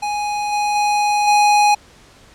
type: tone with level steps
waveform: square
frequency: 830.6 Hz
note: G#5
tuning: in tune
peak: -20 / -17 / -15 / -11 dBFS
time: 0.02-1.75 s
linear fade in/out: 10 ms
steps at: 0.52 / 0.75 / 1.27 s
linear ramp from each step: 10 ms
effects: pink hiss -47 dBFS RMS until 2.34 s + low-pass 8000 Hz 12 dB/octave